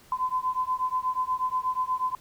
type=beating tone pair; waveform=sine; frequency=1016 / 1024.3 Hz; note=B5 / C6; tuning=+49 / -37 cents; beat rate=8.3 Hz; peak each=-28 dBFS; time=0.12-2.15 s; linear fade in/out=2 ms; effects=pink hiss -55 dBFS RMS until 2.2 s